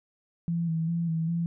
sine tone with vibrato, 165.7 Hz, E3, 9 cents sharp, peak -25 dBFS, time 0.48-1.46 s, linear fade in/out 0 ms, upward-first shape square, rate 2.5 Hz, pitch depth 34 cents each way, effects none

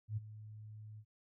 sine tone with ADSR envelope, 107.3 Hz, A2, 43 cents flat, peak -33 dBFS, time 0.08-1.05 s, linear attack 89 ms, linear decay 21 ms, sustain -15 dB, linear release 66 ms, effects none

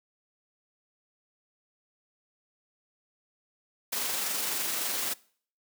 white noise with amplitude modulation, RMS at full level -30 dBFS, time 3.92-5.14 s, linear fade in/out 10 ms, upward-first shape sine, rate 23.6 Hz, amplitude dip 25%, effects noise-tail reverb RT60 0.5 s tail -22 dB re dry + high-pass 200 Hz 12 dB/octave

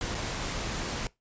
pink noise with dropouts, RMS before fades -33 dBFS, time 0.01-1.07 s, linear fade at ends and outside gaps 1 ms, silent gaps 0.146-0.15 s, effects noise-tail reverb RT60 0.2 s tail -22 dB re dry + resampled to 16000 Hz

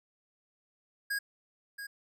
square tone with echo, 1639 Hz, G#6, 23 cents flat, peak -31 dBFS, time 1.1-1.19 s, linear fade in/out 10 ms, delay 680 ms, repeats 1, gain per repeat -9 dB, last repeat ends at 1.87 s, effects none

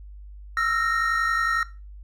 triangle tone cluster, 1314 / 1365 / 1857 Hz, E6 / F6 / A#6, -6 / -40 / -7 cents, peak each -23 / -24 / -23 dBFS, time 0.57-1.63 s, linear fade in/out 2 ms, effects noise-tail reverb RT60 0.3 s tail -18 dB re dry + added 50 Hz sine -39 dBFS peak until 2.03 s

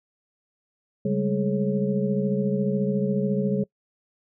sine tone cluster, 138.1 / 196.3 / 210.4 / 422.1 / 545 Hz, C#3 / G3 / G#3 / G#4 / C#5, -6 / +3 / +23 / +28 / -29 cents, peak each -29 / -24 / -31 / -28 / -31 dBFS, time 1.05-3.64 s, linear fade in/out 5 ms, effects noise-tail reverb RT60 0.1 s tail -24 dB re dry

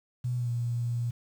sine tone with pitch glide, 123.47 to 118.99 Hz, B2 to A#2, 0 to +36 cents, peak -27 dBFS, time 0.24-1.11 s, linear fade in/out 10 ms, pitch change -64 cents, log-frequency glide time 0.36-0.5 s, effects 9-bit

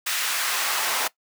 pink noise with high-pass filter sweep, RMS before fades -25 dBFS, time 0.06-1.08 s, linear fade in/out 10 ms, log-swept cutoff 1800 to 750 Hz, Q 1, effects noise-tail reverb RT60 0.1 s tail -19 dB re dry

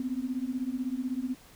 sine beating tone pair, 246.9 / 262.9 Hz, B3 / C4, 0 / +8 cents, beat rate 16 Hz, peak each -33 / -32 dBFS, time 0-1.35 s, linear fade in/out 2 ms, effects pink hiss -55 dBFS RMS until 1.55 s

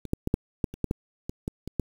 clicks, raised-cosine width 3 ms, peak -24 / -11 / -13 / -8 / -11 / -26 / -12 / -12 / -19 / -16 / -22 / -12 dBFS, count 12, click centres 0.053 / 0.134 / 0.274 / 0.341 / 0.642 / 0.74 / 0.843 / 0.911 / 1.295 / 1.479 / 1.676 / 1.797 s, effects 7-bit

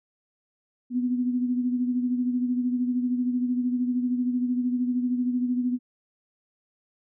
sine beating tone pair, 246.9 / 259.9 Hz, B3 / C4, 0 / -11 cents, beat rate 13 Hz, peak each -23 / -32 dBFS, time 0.9-5.79 s, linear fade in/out 50 ms, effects none

